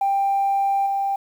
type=tone with level steps; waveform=sine; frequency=790 Hz; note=G5; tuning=13 cents sharp; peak=-16 / -19 dBFS; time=0.01-1.16 s; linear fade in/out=5 ms; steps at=0.86 s; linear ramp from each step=5 ms; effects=tanh soft clip ceiling -14 dBFS + 8-bit